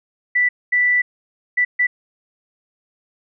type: tone bursts at uneven times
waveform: sine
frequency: 1973 Hz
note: B6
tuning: 2 cents flat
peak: -13 dBFS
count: 4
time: 0.35-0.49 / 0.72-1.02 / 1.57-1.65 / 1.79-1.87 s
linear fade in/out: 10 ms
effects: none